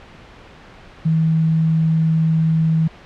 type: tone with quantisation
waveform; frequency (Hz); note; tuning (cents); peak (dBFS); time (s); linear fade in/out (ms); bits
sine; 160.6; E3; -45; -13; 1.05-2.88; 10; 7
effects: pink hiss -42 dBFS RMS until 3.05 s + low-pass 3000 Hz 12 dB/octave